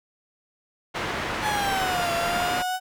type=low-pass noise; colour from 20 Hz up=white; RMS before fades=-29 dBFS; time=0.94-2.63 s; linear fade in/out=20 ms; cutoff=1900 Hz; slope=12 dB/octave
type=exponential two-way sweep; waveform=35% pulse; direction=down then up; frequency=867 to 678 to 748 Hz; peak=-23 dBFS; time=1.41-2.8 s; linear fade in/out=50 ms; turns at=2.13 s
effects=none